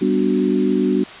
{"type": "chord", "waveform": "sine", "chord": "G major seventh", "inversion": "none", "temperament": "equal", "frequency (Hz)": [196, 246.9, 293.7, 370], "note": ["G3", "B3", "D4", "F#4"], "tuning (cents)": [0, 0, 0, 0], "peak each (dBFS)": -20, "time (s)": [0.01, 1.04], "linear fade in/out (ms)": 10, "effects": ["white hiss -36 dBFS RMS until 1.2 s", "resampled to 8000 Hz"]}